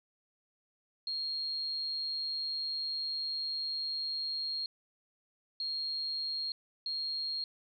sine tone bursts at uneven times, 4250 Hz, C8, 26 cents sharp, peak -33 dBFS, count 3, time 1.07-4.66 / 5.6-6.52 / 6.86-7.44 s, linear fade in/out 2 ms, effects none

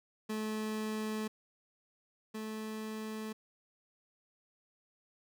30% pulse tone pair in turn, 216.3 / 217.6 Hz, A3 / A3, -29 / -19 cents, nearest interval unison, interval 10 cents, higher second, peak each -32 / -36 dBFS, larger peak first, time 0.29-1.28 / 2.34-3.33 s, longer neither, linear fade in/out 10 ms, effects none

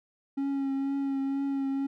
triangle tone with vibrato, 274.3 Hz, C#4, 18 cents flat, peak -25 dBFS, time 0.37-1.87 s, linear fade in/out 10 ms, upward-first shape triangle, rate 2.1 Hz, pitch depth 24 cents each way, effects none

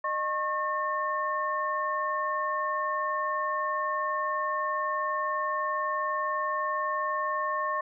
sine tone cluster, 611 / 1088 / 1806 Hz, D#5 / C#6 / A6, -32 / -33 / +45 cents, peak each -34 / -28 / -35 dBFS, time 0.04-7.81 s, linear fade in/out 5 ms, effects none

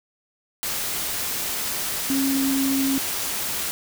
sine tone in noise, 271 Hz, C#4, 39 cents flat, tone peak -20 dBFS, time 2.1-2.98 s, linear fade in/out 0 ms, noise white, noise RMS -27 dBFS, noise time 0.63-3.71 s, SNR +4 dB, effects none

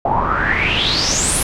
pink noise with low-pass filter sweep, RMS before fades -17 dBFS, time 0.05-1.43 s, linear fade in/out 5 ms, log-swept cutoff 760 to 11000 Hz, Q 8.4, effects none

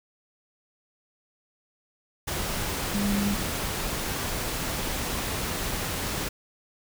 sine tone in noise, 202.3 Hz, G#3, 45 cents flat, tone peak -24 dBFS, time 2.94-3.35 s, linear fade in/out 10 ms, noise pink, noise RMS -30 dBFS, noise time 2.27-6.29 s, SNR +3 dB, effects none

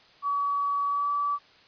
sine tone with pitch glide, 1137 to 1152.2 Hz, C#6 to D6, +44 to -33 cents, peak -24 dBFS, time 0.22-1.39 s, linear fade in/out 50 ms, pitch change +23 cents, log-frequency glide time 0.87-1.1 s, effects white hiss -56 dBFS RMS until 1.67 s + resampled to 11025 Hz

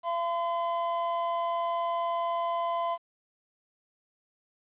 triangle tone pair together, 681 / 1020.3 Hz, F5 / C6, -44 / -44 cents, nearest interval perfect fifth, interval 700 cents, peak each -28 dBFS, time 0.03-2.98 s, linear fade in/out 50 ms, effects resampled to 8000 Hz + 10-bit

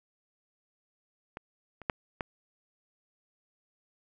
clicks, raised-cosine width 0.5 ms, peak -24 / -30 / -12 / -17 dBFS, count 4, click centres 1.371 / 1.817 / 1.898 / 2.208 s, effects none

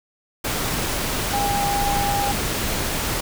sine tone in noise, 807 Hz, G#5, 50 cents flat, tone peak -21 dBFS, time 1.33-2.32 s, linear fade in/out 10 ms, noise pink, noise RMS -24 dBFS, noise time 0.44-3.21 s, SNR 0 dB, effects none

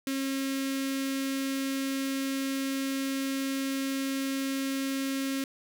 sawtooth tone with notch filter, 270.6 Hz, C#4, 42 cents flat, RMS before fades -31 dBFS, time 0.07-5.44 s, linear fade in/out 2 ms, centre 800 Hz, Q 0.54, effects none

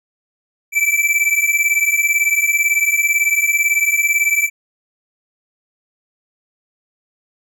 square beating tone pair, 2314 / 2332 Hz, D7 / D7, -26 / -13 cents, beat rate 18 Hz, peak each -17 dBFS, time 0.72-4.5 s, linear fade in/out 50 ms, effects none

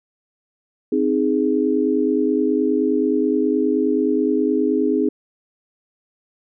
sine chord, Ab major, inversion first, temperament equal, 261.6 / 311.1 / 415.3 Hz, C4 / Eb4 / Ab4, 0 / 0 / 0 cents, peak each -20 dBFS, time 0.92-5.09 s, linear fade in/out 5 ms, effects none

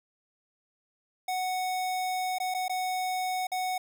square tone with dropouts, 740 Hz, F#5, in tune, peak -29 dBFS, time 1.28-3.78 s, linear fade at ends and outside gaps 5 ms, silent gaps 2.385-2.4 / 2.541-2.546 / 2.682-2.695 / 3.47-3.517 s, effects none

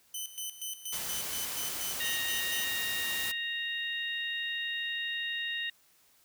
10% pulse tone with tremolo, 3033 Hz, F#7, 42 cents sharp, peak -27 dBFS, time 0.14-2.65 s, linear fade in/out 5 ms, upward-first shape square, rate 4.2 Hz, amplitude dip 75%
white noise, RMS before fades -37 dBFS, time 0.92-3.32 s, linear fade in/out 10 ms
harmonic tone, 932.3 Hz, A#5, in tune, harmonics 2 / 3 / 4, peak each -35 / -37 / -38 dBFS, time 2-5.7 s, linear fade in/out 5 ms
effects white hiss -65 dBFS RMS until 6.24 s

